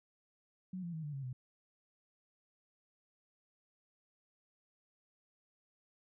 sine tone with pitch steps, 185 / 171.62 / 159.2 / 147.69 / 137 / 127.09 Hz, F#3 / F3 / D#3 / D3 / C#3 / C3, 0 / -30 / +40 / +10 / -20 / -50 cents, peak -39 dBFS, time 0.73-1.33 s, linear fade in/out 5 ms, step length 100 ms, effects none

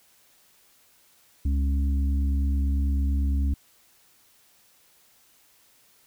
harmonic tone, 69 Hz, C#2, 7 cents flat, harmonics 1 / 3 / 4, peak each -21 / -36 / -35 dBFS, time 1.45-3.54 s, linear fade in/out 5 ms, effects white hiss -60 dBFS RMS until 6.06 s

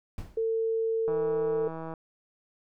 brown noise with exponential decay, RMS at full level -35 dBFS, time 0.18-0.51 s, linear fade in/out 1 ms, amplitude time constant 71 ms
sine tone, 450 Hz, A4, 39 cents sharp, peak -25 dBFS, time 0.37-1.68 s, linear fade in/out 5 ms
click train, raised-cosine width 1 ms, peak -25 dBFS, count 140, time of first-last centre 1.08-1.938 s, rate 162 Hz
effects none

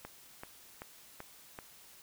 click train, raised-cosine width 0.5 ms, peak -28 dBFS, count 5, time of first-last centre 0.05-1.588 s, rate 2.6 Hz, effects white hiss -57 dBFS RMS until 2.02 s

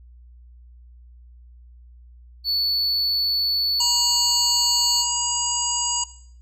triangle tone, 4447 Hz, C#8, 5 cents sharp, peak -18 dBFS, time 2.44-5.05 s, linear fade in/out 50 ms
harmonic tone, 959 Hz, A#5, 49 cents sharp, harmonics 1 / 3 / 5 / 7 / 8, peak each -28 / -29 / -28 / -26 / -26 dBFS, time 3.8-6.04 s, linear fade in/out 5 ms
effects noise-tail reverb RT60 0.6 s tail -18 dB re dry + added 60 Hz sine -44 dBFS peak until 6.41 s

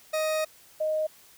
40% pulse / sine tone pair in turn, 625 / 621.4 Hz, D#5 / D#5, +8 / -2 cents, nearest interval unison, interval 10 cents, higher first, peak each -24 dBFS, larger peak neither, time 0.13-0.45 / 0.8-1.07 s, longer first, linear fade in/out 10 ms, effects white hiss -55 dBFS RMS until 1.37 s

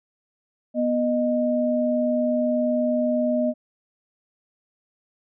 sine tone pair together, 244.9 / 616.7 Hz, B3 / D#5, -14 / -16 cents, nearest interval octave + major third, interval 1598 cents, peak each -22 dBFS, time 0.74-3.54 s, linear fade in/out 50 ms, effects none

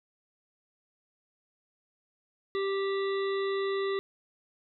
harmonic tone, 392 Hz, G4, in tune, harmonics 1 / 3 / 5 / 7 / 9 / 10, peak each -28 / -38 / -40 / -51 / -46 / -45 dBFS, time 2.55-3.99 s, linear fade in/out 0 ms, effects none

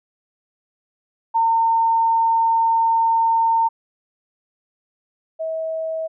sine tone pair in turn, 910 / 643.5 Hz, A#5 / E5, -42 / -42 cents, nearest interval tritone, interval 600 cents, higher first, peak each -14 / -22 dBFS, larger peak first, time 1.34-3.69 / 5.39-6.08 s, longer first, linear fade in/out 20 ms, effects none

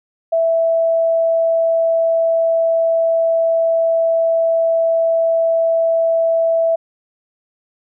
sine tone, 659.3 Hz, E5, in tune, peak -12 dBFS, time 0.32-6.76 s, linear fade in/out 10 ms, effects none

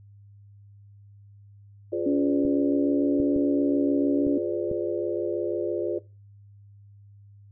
sine chord, D half-diminished seventh, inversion first, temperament equal with one note detuned, 349.2 / 415.3 / 510.1 / 587.3 Hz, F4 / Ab4 / C5 / D5, 0 / 0 / -44 / 0 cents, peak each -28 / -31 / -33 / -32 dBFS, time 1.92-5.99 s, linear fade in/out 10 ms
sine tone with pitch glide, 282.4 to 284.9 Hz, C#4 to C#4, +32 to +48 cents, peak -21 dBFS, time 2.06-4.38 s, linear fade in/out 5 ms, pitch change +16 cents, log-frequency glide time 4.15-4.2 s
clicks, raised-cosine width 3 ms, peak -21 dBFS, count 5, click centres 2.452 / 3.201 / 3.363 / 4.268 / 4.714 s
effects noise-tail reverb RT60 0.3 s tail -20 dB re dry + added 101 Hz sine -48 dBFS peak until 7.51 s

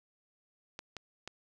clicks, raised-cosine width 0.2 ms, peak -24 dBFS, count 3, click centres 0.791 / 0.967 / 1.276 s, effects none

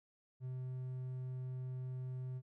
triangle tone, 128.2 Hz, C3, 35 cents flat, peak -38 dBFS, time 0.4-2.42 s, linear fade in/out 50 ms, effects none

